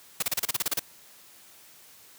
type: noise bursts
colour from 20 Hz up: white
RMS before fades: -26 dBFS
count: 11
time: 0.2-0.795 s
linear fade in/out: 5 ms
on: 25 ms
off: 32 ms
effects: white hiss -53 dBFS RMS until 2.18 s + high-pass 80 Hz 12 dB/octave